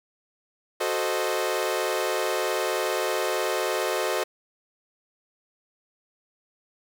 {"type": "chord", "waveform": "sawtooth", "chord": "F# diminished seventh", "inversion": "none", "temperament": "equal", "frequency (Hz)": [370, 440, 523.3, 622.3], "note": ["F#4", "A4", "C5", "Eb5"], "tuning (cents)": [0, 0, 0, 0], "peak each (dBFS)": -26, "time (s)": [0.8, 4.24], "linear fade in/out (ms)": 10, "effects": []}